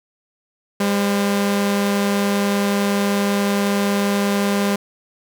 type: tone pair together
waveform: sawtooth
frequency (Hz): 201.3 / 518.5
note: G3 / C5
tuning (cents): +46 / -16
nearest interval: octave + major third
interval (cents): 1638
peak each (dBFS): -13 / -23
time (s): 0.8-4.76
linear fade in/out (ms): 5
effects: none